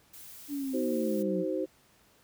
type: noise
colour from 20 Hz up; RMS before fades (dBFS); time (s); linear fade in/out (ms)
blue; -48; 0.13-1.23; 10
type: linear sweep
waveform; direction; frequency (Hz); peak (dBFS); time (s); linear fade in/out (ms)
sine; down; 291.7 to 174.61; -31; 0.48-1.45; 50
type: chord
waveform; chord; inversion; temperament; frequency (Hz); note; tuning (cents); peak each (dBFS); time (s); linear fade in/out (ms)
sine; C diminished; first; just; 314 / 376.7 / 523.3; Eb4 / Gb4 / C5; +16 / +31 / 0; -33; 0.73-1.66; 20
effects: pink hiss -63 dBFS RMS until 2.23 s + high-pass 60 Hz 12 dB/octave